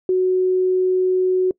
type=tone; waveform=sine; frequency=370 Hz; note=F#4; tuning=in tune; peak=-14 dBFS; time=0.09-1.51 s; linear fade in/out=2 ms; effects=noise-tail reverb RT60 0.1 s tail -23 dB re dry